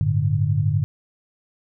sine chord, G suspended second, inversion none, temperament equal, 98 / 110 / 146.83 Hz, G2 / A2 / D3, 0 / 0 / 0 cents, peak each -22 / -22 / -21 dBFS, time 0.01-0.84 s, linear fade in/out 0 ms, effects none

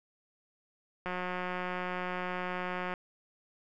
click train, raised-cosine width 0.5 ms, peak -21 dBFS, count 341, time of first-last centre 1.06-2.938 s, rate 181 Hz, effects none

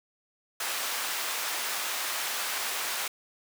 pink high-pass noise, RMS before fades -32 dBFS, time 0.6-3.08 s, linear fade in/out 5 ms, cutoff 940 Hz, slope 12 dB/octave, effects none

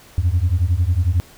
sine beating tone pair, 82.5 / 93.5 Hz, E2 / F#2, +2 / +19 cents, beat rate 11 Hz, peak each -16 dBFS, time 0.18-1.2 s, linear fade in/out 0 ms, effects tanh soft clip ceiling -10 dBFS + pink hiss -46 dBFS RMS until 1.37 s

